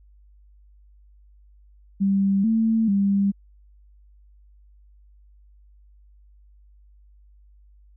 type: tone with pitch steps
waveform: sine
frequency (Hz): 196.3 / 223.6 / 198.7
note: G3 / A3 / G3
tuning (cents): +3 / +28 / +24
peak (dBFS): -17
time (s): 2-3.32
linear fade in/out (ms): 20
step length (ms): 440
effects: added 50 Hz sine -50 dBFS peak until 7.96 s